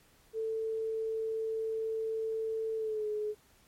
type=tone with pitch glide; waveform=sine; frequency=444 to 423.5 Hz; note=A4 to G#4; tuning=+16 to +34 cents; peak=-31 dBFS; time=0.33-3.35 s; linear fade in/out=50 ms; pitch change=-82 cents; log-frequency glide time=2.76-3.07 s; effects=pink hiss -64 dBFS RMS until 3.67 s + MP3 64 kbps